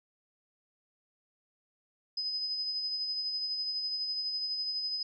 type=tone with tremolo; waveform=sine; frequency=5030 Hz; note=D#8; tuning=18 cents sharp; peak=-30 dBFS; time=2.17-5.03 s; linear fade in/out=5 ms; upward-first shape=sine; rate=12 Hz; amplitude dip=35%; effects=none